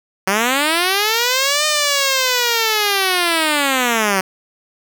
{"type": "linear two-way sweep", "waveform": "5% pulse", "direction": "up then down", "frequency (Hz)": [185.2, 612, 185.2], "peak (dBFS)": -3, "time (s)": [0.27, 4.21], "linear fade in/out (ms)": 5, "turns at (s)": 1.66, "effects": []}